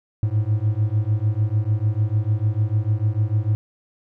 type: beating tone pair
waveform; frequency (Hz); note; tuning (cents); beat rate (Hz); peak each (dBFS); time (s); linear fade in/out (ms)
triangle; 103.5 / 110.2; G#2 / A2; -5 / +3; 6.7; -19; 0.23-3.55; 0
effects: none